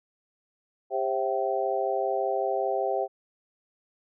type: harmonic tone with a mistuned harmonic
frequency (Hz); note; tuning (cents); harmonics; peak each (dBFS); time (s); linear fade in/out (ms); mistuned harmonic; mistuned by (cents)
132.8; C3; +26; 3 / 4 / 5 / 6; -30 / -30 / -30 / -30; 0.9-3.08; 50; 6; -61
effects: none